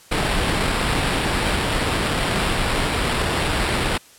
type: noise with sample-and-hold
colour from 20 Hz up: pink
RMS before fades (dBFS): -21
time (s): 0.11-3.98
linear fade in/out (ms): 10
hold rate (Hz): 6300
effects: white hiss -48 dBFS RMS until 4.18 s + low-pass 11000 Hz 12 dB/octave